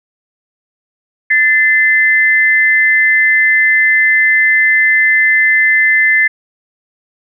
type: tone pair together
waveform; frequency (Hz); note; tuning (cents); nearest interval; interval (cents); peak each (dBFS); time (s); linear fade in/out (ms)
sine; 1760 / 2060; A6 / C7; 0 / -28; minor third; 272; -10; 1.3-6.28; 10
effects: none